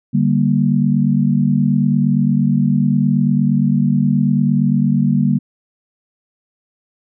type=chord; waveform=sine; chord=G minor; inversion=second; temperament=just; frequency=147 / 196 / 235.2 Hz; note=D3 / G3 / Bb3; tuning=+2 / 0 / +16 cents; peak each=-16 dBFS; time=0.13-5.39 s; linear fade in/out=20 ms; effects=none